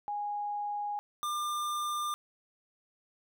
sine / square tone pair in turn, 825 / 1197.5 Hz, G#5 / D6, -12 / +33 cents, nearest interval tritone, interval 645 cents, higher second, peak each -32 / -32 dBFS, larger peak neither, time 0.08-0.99 / 1.23-2.14 s, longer neither, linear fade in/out 0 ms, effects none

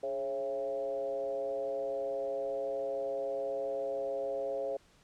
sine tone with frequency modulation, 545 Hz, C#5, 29 cents flat, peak -32 dBFS, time 0.03-4.77 s, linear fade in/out 5 ms, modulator 127 Hz, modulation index 0.92, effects pink hiss -64 dBFS RMS until 5.03 s + low-pass 8000 Hz 12 dB/octave

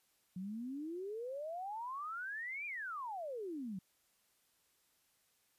sine exponential two-way sweep, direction up then down, 177.8 to 2444 to 177.8 Hz, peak -40 dBFS, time 0.36-3.79 s, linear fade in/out 5 ms, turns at 2.66 s, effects white hiss -75 dBFS RMS until 5.58 s + resampled to 32000 Hz

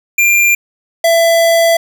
square tone pair in turn, 2386 / 667.7 Hz, D7 / E5, +27 / +22 cents, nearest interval octave + minor seventh, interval 2205 cents, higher first, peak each -8 dBFS, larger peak neither, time 0.18-0.55 / 1.04-1.77 s, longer second, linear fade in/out 5 ms, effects 7-bit

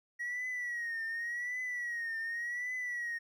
triangle tone with vibrato, 1906 Hz, A#6, 38 cents sharp, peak -32 dBFS, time 0.19-3.19 s, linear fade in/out 20 ms, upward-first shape triangle, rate 0.88 Hz, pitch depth 100 cents each way, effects tanh soft clip ceiling -30 dBFS

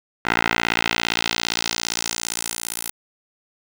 10% pulse tone with band-pass filter sweep, 57.5 Hz, A#1, 23 cents flat, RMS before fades -24 dBFS, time 0.25-2.91 s, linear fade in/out 5 ms, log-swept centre 1700 to 12000 Hz, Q 1.3, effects none

